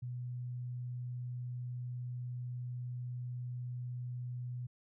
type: tone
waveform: sine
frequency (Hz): 123.47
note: B2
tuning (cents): 0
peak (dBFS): -38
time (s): 0.02-4.67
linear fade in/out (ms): 10
effects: none